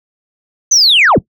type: linear sweep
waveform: sine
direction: down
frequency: 6272 to 31.83 Hz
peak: -4 dBFS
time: 0.71-1.19 s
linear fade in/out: 10 ms
effects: noise-tail reverb RT60 0.1 s tail -21 dB re dry + tanh soft clip ceiling -2 dBFS